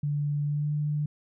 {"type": "tone with pitch glide", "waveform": "sine", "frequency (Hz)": [146, 148.81], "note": ["D3", "D3"], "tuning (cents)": [-10, 23], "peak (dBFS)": -25, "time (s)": [0.03, 1.06], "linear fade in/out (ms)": 5, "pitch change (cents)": 33, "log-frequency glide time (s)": [0.45, 0.71], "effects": []}